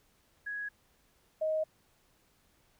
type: tone pair in turn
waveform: sine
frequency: 1666 / 627.1 Hz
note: G#6 / D#5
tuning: +5 / +13 cents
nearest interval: octave + perfect fourth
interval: 1692 cents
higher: first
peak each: -35 / -28 dBFS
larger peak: second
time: 0.46-0.69 / 1.41-1.64 s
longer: neither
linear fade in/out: 10 ms
effects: pink hiss -69 dBFS RMS until 2.79 s